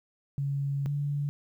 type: tone pair in turn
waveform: sine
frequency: 140 / 143.85 Hz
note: C#3 / D3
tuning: +18 / -36 cents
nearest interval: unison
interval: 46 cents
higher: second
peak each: -27 dBFS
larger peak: neither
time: 0.38-0.86 / 0.86-1.29 s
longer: first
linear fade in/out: 0 ms
effects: 11-bit